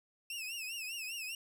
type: tone with vibrato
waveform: sawtooth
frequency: 2665 Hz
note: E7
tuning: 18 cents sharp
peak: -36 dBFS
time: 0.3-1.35 s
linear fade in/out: 2 ms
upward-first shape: triangle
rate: 5 Hz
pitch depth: 140 cents each way
effects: none